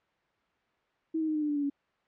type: tone with pitch steps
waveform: sine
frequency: 321.3 / 315.4 / 309.6 / 304 / 298.4 / 292.9 / 287.6 / 282.3 Hz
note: E4 / D#4 / D#4 / D#4 / D4 / D4 / D4 / C#4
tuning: -44 / +24 / -9 / -40 / +28 / -5 / -36 / +32 cents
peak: -27 dBFS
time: 1.14-1.7 s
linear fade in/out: 10 ms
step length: 70 ms
effects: white hiss -71 dBFS RMS until 2.07 s + low-pass 2000 Hz 12 dB/octave